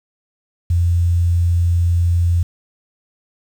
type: tone with quantisation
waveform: sine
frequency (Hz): 86.3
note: F2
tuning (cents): -20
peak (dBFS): -12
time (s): 0.7-2.43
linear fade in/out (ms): 5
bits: 7
effects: none